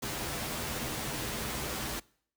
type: noise with comb filter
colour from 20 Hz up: pink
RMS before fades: -35 dBFS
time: 0.02-2 s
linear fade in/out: 10 ms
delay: 11 ms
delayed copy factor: -0.6
effects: noise-tail reverb RT60 0.6 s tail -24 dB re dry + high-pass 60 Hz 12 dB/octave